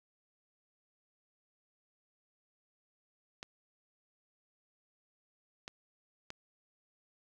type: clicks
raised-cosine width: 0.2 ms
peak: -25 dBFS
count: 3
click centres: 3.429 / 5.679 / 6.304 s
effects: none